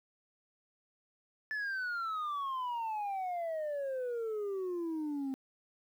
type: exponential sweep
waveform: sine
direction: down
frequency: 1751 to 262.4 Hz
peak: -31 dBFS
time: 1.51-5.34 s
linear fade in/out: 0 ms
effects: tanh soft clip ceiling -33 dBFS + 11-bit